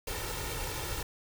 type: noise with comb filter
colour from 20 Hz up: pink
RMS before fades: -36 dBFS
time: 0.07-1.03 s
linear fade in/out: 5 ms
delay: 2.2 ms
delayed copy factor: +0.65
effects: none